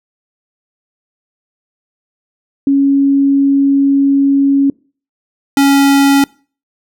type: tone pair in turn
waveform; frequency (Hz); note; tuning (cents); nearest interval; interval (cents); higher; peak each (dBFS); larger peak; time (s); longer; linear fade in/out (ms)
sine / square; 277.1 / 278.2; C#4 / C#4; -1 / +6; unison; 7; second; -7; neither; 2.67-4.7 / 5.57-6.24; first; 2
effects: noise-tail reverb RT60 0.4 s tail -25 dB re dry